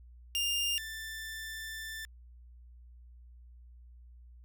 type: tone pair in turn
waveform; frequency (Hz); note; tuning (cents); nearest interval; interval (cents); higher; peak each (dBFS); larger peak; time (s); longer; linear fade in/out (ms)
sawtooth; 2805 / 1771.6; F7 / A6; +7 / +11; minor sixth; 796; first; -26 / -36; first; 0.35-0.78 / 0.78-2.05; second; 0
effects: added 60 Hz sine -51 dBFS peak until 4.44 s